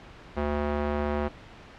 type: tone with band-pass filter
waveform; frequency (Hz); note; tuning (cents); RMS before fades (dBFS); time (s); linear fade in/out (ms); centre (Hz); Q
square; 73.42; D2; 0; -28; 0.36-1.29; 20; 640; 0.61
effects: pink hiss -47 dBFS RMS until 1.78 s + low-pass 3000 Hz 12 dB/octave